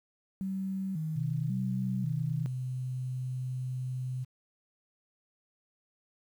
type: tone with vibrato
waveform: sine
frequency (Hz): 173.6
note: F3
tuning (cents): -10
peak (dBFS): -31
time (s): 0.41-2.46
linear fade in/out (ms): 0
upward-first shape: square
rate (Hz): 0.92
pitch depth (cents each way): 170
type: tone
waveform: sine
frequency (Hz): 127.8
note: C3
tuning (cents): -40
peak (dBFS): -32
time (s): 1.15-4.25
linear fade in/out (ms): 20
effects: 10-bit